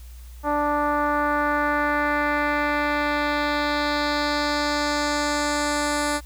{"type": "tone with low-pass filter sweep", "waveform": "10% pulse", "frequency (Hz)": 293.7, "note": "D4", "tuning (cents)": 0, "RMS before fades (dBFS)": -23, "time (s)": [0.43, 6.21], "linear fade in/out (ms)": 50, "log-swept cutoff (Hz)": [990, 10000], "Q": 1.7, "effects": ["added 60 Hz sine -38 dBFS peak until 6.25 s", "white hiss -53 dBFS RMS until 6.25 s"]}